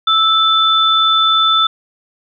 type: tone pair together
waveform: sine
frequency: 1318.5 / 3520 Hz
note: E6 / A7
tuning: 0 / 0 cents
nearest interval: octave + perfect fourth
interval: 1700 cents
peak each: -12 dBFS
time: 0.07-1.67 s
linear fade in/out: 5 ms
effects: none